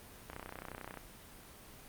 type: click train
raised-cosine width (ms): 0.5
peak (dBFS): -28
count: 22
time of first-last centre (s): 0.3-0.973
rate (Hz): 31.2
effects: pink hiss -54 dBFS RMS until 1.88 s + Opus 32 kbps